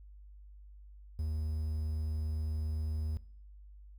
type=tone with quantisation; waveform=triangle; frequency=77.5 Hz; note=D#2; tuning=6 cents flat; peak=-30 dBFS; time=1.19-3.17 s; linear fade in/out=0 ms; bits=10; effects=noise-tail reverb RT60 0.6 s tail -20 dB re dry + added 50 Hz sine -50 dBFS peak until 3.98 s